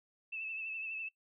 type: tone with vibrato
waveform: sine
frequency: 2628 Hz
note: E7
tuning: 6 cents flat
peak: -38 dBFS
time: 0.32-1.09 s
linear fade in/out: 10 ms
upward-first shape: triangle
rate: 12 Hz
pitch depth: 46 cents each way
effects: noise-tail reverb RT60 0.1 s tail -21 dB re dry